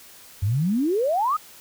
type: exponential sweep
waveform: sine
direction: up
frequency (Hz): 90.6 to 1307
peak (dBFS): -19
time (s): 0.42-1.37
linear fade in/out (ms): 10
effects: white hiss -47 dBFS RMS until 1.6 s